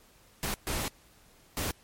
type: noise bursts at uneven times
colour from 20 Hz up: pink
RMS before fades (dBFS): -32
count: 3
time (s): 0.43-0.54 / 0.67-0.88 / 1.57-1.71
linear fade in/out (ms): 0
effects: pink hiss -60 dBFS RMS until 1.83 s + MP3 64 kbps